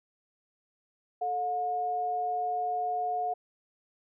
sine tone pair together, 440 / 719.3 Hz, A4 / F#5, 0 / -49 cents, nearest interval major sixth, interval 851 cents, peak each -38 / -28 dBFS, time 1.21-3.34 s, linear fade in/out 10 ms, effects none

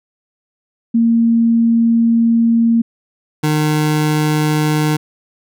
sine / 25% pulse tone pair in turn, 230.6 / 152.49 Hz, A#3 / D#3, -19 / -35 cents, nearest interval perfect fifth, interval 716 cents, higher first, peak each -9 dBFS, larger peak neither, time 0.94-2.82 / 3.43-4.97 s, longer first, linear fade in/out 10 ms, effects none

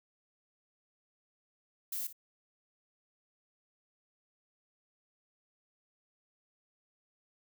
violet noise with echo, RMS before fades -37 dBFS, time 1.92-2.07 s, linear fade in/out 5 ms, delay 58 ms, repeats 1, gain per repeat -14 dB, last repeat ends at 2.128 s, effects none

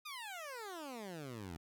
15% pulse exponential sweep, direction down, 1256 to 77.78 Hz, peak -38 dBFS, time 0.05-1.57 s, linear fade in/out 10 ms, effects none

